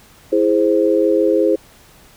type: chord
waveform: sine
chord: E augmented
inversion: none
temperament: equal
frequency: 329.6 / 415.3 / 523.3 Hz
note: E4 / G#4 / B#4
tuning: 0 / 0 / 0 cents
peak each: -16 dBFS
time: 0.32-1.56 s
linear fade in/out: 10 ms
effects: pink hiss -47 dBFS RMS until 2.16 s